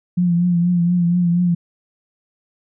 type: tone with vibrato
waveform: sine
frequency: 174.61 Hz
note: F3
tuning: in tune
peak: -13 dBFS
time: 0.17-1.55 s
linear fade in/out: 10 ms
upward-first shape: triangle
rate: 4.2 Hz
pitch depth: 50 cents each way
effects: none